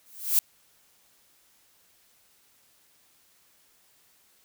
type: noise with exponential growth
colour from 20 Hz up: violet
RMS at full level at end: -18 dBFS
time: 0.06-0.39 s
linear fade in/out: 0 ms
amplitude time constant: 70 ms
effects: white hiss -63 dBFS RMS until 4.44 s